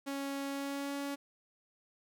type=tone with pitch glide; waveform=sawtooth; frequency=277.1 to 281.3 Hz; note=C#4 to C#4; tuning=-1 to +26 cents; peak=-32 dBFS; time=0.06-1.16 s; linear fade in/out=20 ms; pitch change=+27 cents; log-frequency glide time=0.48-0.94 s; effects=none